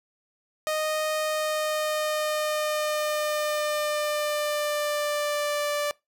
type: tone with pitch glide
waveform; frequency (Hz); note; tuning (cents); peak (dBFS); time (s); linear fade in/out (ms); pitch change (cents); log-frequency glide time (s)
sawtooth; 619 to 586.6; D#5 to D5; -9 to -2; -21; 0.67-5.91; 0; -93; 1.17-5.71
effects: noise-tail reverb RT60 0.2 s tail -23 dB re dry